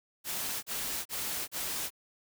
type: noise bursts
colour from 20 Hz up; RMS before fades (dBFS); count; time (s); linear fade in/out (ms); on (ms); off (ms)
white; -35; 4; 0.24-1.905; 50; 390; 35
effects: none